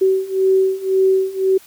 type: beating tone pair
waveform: sine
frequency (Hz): 380 / 381.9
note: F#4 / G4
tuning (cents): +46 / -45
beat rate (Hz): 1.9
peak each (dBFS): -17 / -15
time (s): 0.01-1.58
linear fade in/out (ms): 10
effects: white hiss -46 dBFS RMS until 1.66 s